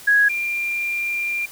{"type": "tone pair in turn", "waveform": "sine", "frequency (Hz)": [1661.2, 2387], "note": ["G#6", "D7"], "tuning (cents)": [0, 28], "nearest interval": "tritone", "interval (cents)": 628, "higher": "second", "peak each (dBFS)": [-12, -21], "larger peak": "first", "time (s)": [[0.07, 0.29], [0.29, 1.46]], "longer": "second", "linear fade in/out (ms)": 10, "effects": ["white hiss -41 dBFS RMS until 1.51 s"]}